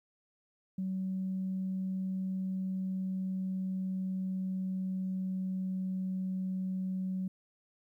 sine tone with pitch glide, 188.6 to 187.3 Hz, F#3 to F#3, +33 to +21 cents, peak -31 dBFS, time 0.78-7.28 s, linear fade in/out 5 ms, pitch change -12 cents, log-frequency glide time 2.24-6.18 s, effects tanh soft clip ceiling -27 dBFS + 12-bit

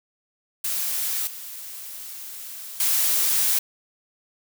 blue noise with level steps, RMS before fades -26 / -37 / -21 dBFS, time 0.64-3.59 s, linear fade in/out 5 ms, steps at 1.27 / 2.8 s, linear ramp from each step 2 ms, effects none

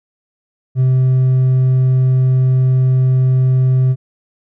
sine tone with hard clipping, 129.4 Hz, C3, 19 cents flat, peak -10 dBFS, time 0.75-3.96 s, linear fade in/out 50 ms, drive 2 dB, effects none

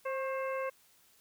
harmonic tone with a mistuned harmonic, 529 Hz, C5, 19 cents sharp, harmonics 1 / 2 / 3 / 4 / 5, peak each -34 / -39 / -45 / -45 / -48 dBFS, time 0.05-0.7 s, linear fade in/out 10 ms, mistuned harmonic 2, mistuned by +43 cents, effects white hiss -65 dBFS RMS until 1.2 s

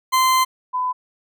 40% pulse / sine tone pair in turn, 1036 / 1004.8 Hz, C6 / B5, -17 / +30 cents, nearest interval minor second, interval 53 cents, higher first, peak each -13 / -19 dBFS, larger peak first, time 0.12-0.45 / 0.73-0.93 s, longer first, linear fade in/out 20 ms, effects none

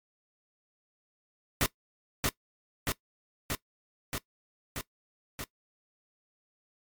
pink noise with echo, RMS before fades -26 dBFS, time 1.61-1.66 s, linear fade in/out 0 ms, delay 630 ms, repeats 6, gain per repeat -2 dB, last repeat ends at 5.44 s, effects noise-tail reverb RT60 0.1 s tail -19 dB re dry + MP3 96 kbps

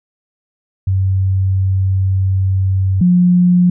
sine tone pair in turn, 95.3 / 178.4 Hz, G2 / F3, -48 / +37 cents, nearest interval major seventh, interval 1085 cents, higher second, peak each -11 / -7 dBFS, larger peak second, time 0.87-3.01 / 3.01-3.7 s, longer first, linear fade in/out 5 ms, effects none

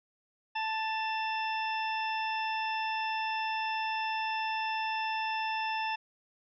harmonic tone with a mistuned harmonic, 880 Hz, A5, in tune, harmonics 1 / 2 / 3 / 4 / 6, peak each -32 / -39 / -37 / -44 / -45 dBFS, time 0.55-5.96 s, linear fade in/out 10 ms, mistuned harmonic 3, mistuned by +28 cents, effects none

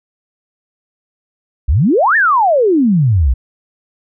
sine exponential two-way sweep, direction up then down, 56.4 to 1864.7 to 56.4 Hz, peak -8 dBFS, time 1.68-3.34 s, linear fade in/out 10 ms, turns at 2.16 s, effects none

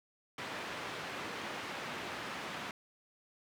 white band-pass noise, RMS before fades -42 dBFS, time 0.38-2.71 s, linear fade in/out 2 ms, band 120 to 2200 Hz, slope 12 dB/octave, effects none

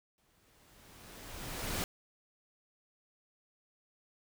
pink noise with exponential growth, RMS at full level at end -34 dBFS, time 0.18-1.84 s, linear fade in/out 1 ms, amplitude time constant 360 ms, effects none

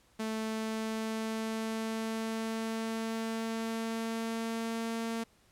sawtooth tone with pitch glide, 220 to 227.9 Hz, A3 to A#3, 0 to -39 cents, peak -29 dBFS, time 0.19-5.24 s, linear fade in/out 10 ms, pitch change +61 cents, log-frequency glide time 0.38-4.96 s, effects pink hiss -66 dBFS RMS until 5.51 s + low-pass 12000 Hz 12 dB/octave

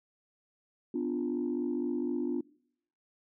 sine chord, B diminished, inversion none, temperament equal with one note detuned, 249.5 / 293.7 / 349.2 Hz, B3 / D4 / F4, +18 / 0 / 0 cents, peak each -33 dBFS, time 0.94-2.41 s, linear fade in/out 5 ms, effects noise-tail reverb RT60 0.7 s tail -24 dB re dry + tanh soft clip ceiling -23 dBFS

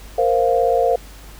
sine chord, Bb suspended second, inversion none, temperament equal, 466.2 / 523.3 / 698.5 Hz, Bb4 / C5 / F5, 0 / 0 / 0 cents, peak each -18 dBFS, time 0.18-0.96 s, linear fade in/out 5 ms, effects added 50 Hz sine -38 dBFS peak until 1.39 s + pink hiss -43 dBFS RMS until 1.39 s

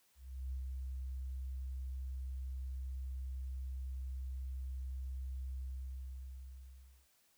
sine tone with ADSR envelope, 65.1 Hz, C2, 8 cents flat, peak -37 dBFS, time 0.15-7.08 s, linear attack 370 ms, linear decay 110 ms, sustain -2 dB, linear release 1500 ms, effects white hiss -72 dBFS RMS until 7.37 s

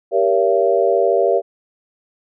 sine chord, G diminished seventh, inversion none, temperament just, 392 / 470.4 / 564.5 / 677.4 Hz, G4 / Bb4 / Db5 / Fb5, 0 / +16 / +31 / +47 cents, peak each -18 dBFS, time 0.11-1.42 s, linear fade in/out 50 ms, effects none

